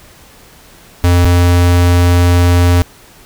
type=tone pair in turn; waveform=square; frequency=87.9 / 87.9 Hz; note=F2 / F2; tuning=+12 / +12 cents; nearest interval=unison; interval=0 cents; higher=neither; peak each=-7 dBFS; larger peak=neither; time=1.04-1.25 / 1.25-2.82 s; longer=second; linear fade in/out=0 ms; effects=pink hiss -41 dBFS RMS until 3.25 s